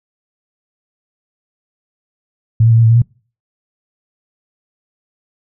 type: tone with pitch steps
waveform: sine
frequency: 112 / 115.3 / 113.6 / 115.7 / 112.4 / 115.8 / 119.5 Hz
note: A2 / A#2 / A#2 / A#2 / A2 / A#2 / A#2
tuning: +31 / -19 / -44 / -13 / +37 / -11 / +43 cents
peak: -6 dBFS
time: 2.6-3.02 s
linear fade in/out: 5 ms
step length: 60 ms
effects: noise-tail reverb RT60 0.4 s tail -25 dB re dry